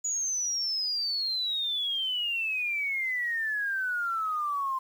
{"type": "exponential sweep", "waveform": "sine", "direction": "down", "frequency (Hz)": [6890, 1039], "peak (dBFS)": -27, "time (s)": [0.04, 4.79], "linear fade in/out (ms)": 10, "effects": ["9-bit"]}